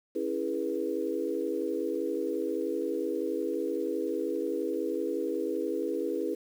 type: chord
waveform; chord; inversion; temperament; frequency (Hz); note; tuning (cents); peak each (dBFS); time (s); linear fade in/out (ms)
sine; C# minor seventh; none; equal with one note detuned; 277.2 / 329.6 / 415.3 / 486; C#4 / E4 / G#4 / B4; 0 / 0 / 0 / -28; -37 / -33 / -33 / -34; 0.15-6.35; 10
effects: 9-bit